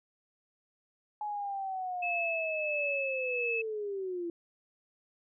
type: linear sweep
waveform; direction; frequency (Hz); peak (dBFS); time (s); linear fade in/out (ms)
sine; down; 846 to 335.9; -33; 1.21-4.3; 2
type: tone with tremolo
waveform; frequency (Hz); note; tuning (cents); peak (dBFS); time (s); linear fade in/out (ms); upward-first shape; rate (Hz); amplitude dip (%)
sine; 2602; E7; -23; -30; 2.02-3.62; 10; sine; 1.5; 35
effects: none